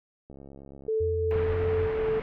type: click train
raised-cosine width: 2 ms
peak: -33 dBFS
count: 41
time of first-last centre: 0.3-0.881 s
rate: 68.9 Hz
type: tone with tremolo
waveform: sine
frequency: 440 Hz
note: A4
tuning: in tune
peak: -23 dBFS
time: 0.88-2.2 s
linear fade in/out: 5 ms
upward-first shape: triangle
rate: 2.6 Hz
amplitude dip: 35%
type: tone with pitch glide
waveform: sine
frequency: 85.1 to 89.02 Hz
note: F2 to F2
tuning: -44 to +34 cents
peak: -29 dBFS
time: 1-1.87 s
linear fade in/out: 10 ms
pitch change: +78 cents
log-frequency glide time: 1.45-1.55 s
type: low-pass noise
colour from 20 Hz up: pink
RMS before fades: -36 dBFS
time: 1.31-2.22 s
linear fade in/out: 0 ms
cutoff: 2300 Hz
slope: 24 dB/octave
effects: none